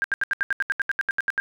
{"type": "tone bursts", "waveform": "sine", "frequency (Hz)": 1600, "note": "G6", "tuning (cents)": 35, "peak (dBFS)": -19, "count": 15, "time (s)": [0.02, 1.4], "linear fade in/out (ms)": 0, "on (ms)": 22, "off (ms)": 75, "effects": []}